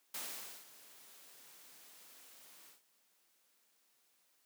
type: noise with ADSR envelope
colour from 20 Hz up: white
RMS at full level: -42 dBFS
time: 0.14-2.82 s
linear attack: 5 ms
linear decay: 500 ms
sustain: -17 dB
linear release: 140 ms
effects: white hiss -74 dBFS RMS until 4.45 s + high-pass 200 Hz 12 dB/octave